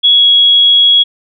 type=tone with pitch glide; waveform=sine; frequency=3352 to 3329 Hz; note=G#7 to G#7; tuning=+15 to +3 cents; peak=-4 dBFS; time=0.03-1.04 s; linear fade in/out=20 ms; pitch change=-12 cents; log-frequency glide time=0.13-0.26 s; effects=none